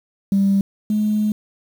sine tone pair in turn, 197 / 212.1 Hz, G3 / G#3, +9 / +37 cents, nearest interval minor second, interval 128 cents, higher second, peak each -12 / -15 dBFS, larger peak first, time 0.32-0.61 / 0.9-1.32 s, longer second, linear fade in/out 2 ms, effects tanh soft clip ceiling -9 dBFS + 7-bit

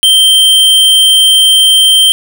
square tone, 3136 Hz, G7, in tune, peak -4 dBFS, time 0.03-2.12 s, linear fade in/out 0 ms, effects none

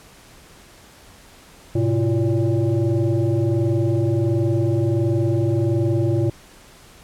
sine tone with frequency modulation, 105.8 Hz, G#2, 33 cents sharp, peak -16 dBFS, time 1.75-6.3 s, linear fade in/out 5 ms, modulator 233 Hz, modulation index 1.4, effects pink hiss -47 dBFS RMS until 7.03 s + low-pass 12000 Hz 12 dB/octave

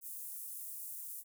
pink high-pass noise, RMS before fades -45 dBFS, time 0.01-1.24 s, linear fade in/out 50 ms, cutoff 9700 Hz, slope 24 dB/octave, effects none

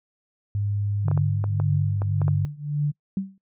sine tone with pitch glide, 102 to 100.25 Hz, G#2 to G2, -31 to +39 cents, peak -22 dBFS, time 0.55-2.45 s, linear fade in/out 0 ms, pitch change -30 cents, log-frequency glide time 1.53-2.05 s
sine tone with tremolo, 146.83 Hz, D3, in tune, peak -19 dBFS, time 1.04-2.92 s, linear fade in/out 20 ms, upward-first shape triangle, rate 1.8 Hz, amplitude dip 95%
clicks, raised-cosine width 1 ms, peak -18 dBFS, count 8, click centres 1.083 / 1.114 / 1.176 / 1.441 / 1.6 / 2.019 / 2.217 / 2.281 s
sine tone with exponential decay, 193.1 Hz, G3, 26 cents flat, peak -19 dBFS, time 3.17-3.38 s, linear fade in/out 2 ms, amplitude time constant 45 ms
effects noise-tail reverb RT60 0.1 s tail -25 dB re dry

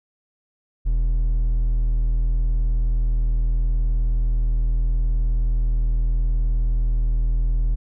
triangle tone with hard clipping, 40.39 Hz, E1, 35 cents flat, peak -18 dBFS, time 0.85-7.76 s, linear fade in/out 20 ms, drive 7 dB, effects none

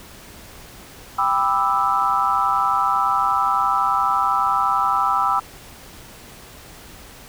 sine chord, E minor seventh, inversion first, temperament just, 791.1 / 988.9 / 1186.7 / 1318.5 Hz, G5 / B5 / D6 / E6, +16 / +2 / +18 / 0 cents, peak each -23 / -22 / -23 / -20 dBFS, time 1.18-5.4 s, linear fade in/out 10 ms, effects pink hiss -42 dBFS RMS until 7.28 s

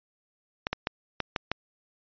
clicks, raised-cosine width 0.3 ms, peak -11 dBFS, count 6, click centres 0.669 / 0.73 / 0.871 / 1.203 / 1.362 / 1.516 s, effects resampled to 11025 Hz

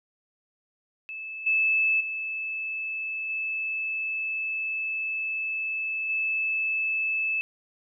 sine tone with level steps, 2617 Hz, E7, 13 cents flat, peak -34 / -20 / -29 / -27 / -24 dBFS, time 1.09-7.41 s, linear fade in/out 0 ms, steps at 1.46 / 2 / 3.29 / 6.09 s, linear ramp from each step 10 ms, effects none

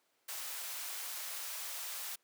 white high-pass noise, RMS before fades -42 dBFS, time 0.28-2.16 s, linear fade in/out 10 ms, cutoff 640 Hz, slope 12 dB/octave, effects pink hiss -75 dBFS RMS until 2.23 s + high-pass 400 Hz 12 dB/octave

